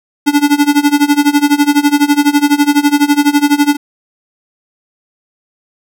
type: tone with tremolo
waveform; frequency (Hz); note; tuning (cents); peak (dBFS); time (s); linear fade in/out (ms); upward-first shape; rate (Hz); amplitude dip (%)
square; 290; D4; -22; -5; 0.26-3.77; 20; sine; 12; 90
effects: none